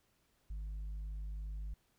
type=tone with tanh clipping; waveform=sine; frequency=51.3 Hz; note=G#1; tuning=21 cents flat; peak=-40 dBFS; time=0.5-1.74 s; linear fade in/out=5 ms; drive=3 dB; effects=pink hiss -75 dBFS RMS until 1.98 s